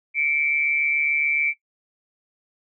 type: tone pair together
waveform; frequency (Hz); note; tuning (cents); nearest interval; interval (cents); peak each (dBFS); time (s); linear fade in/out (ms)
sine; 2179 / 2326; C#7 / D7; -30 / -17; minor second; 113; -26 / -20; 0.14-1.54; 50
effects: noise-tail reverb RT60 0.1 s tail -18 dB re dry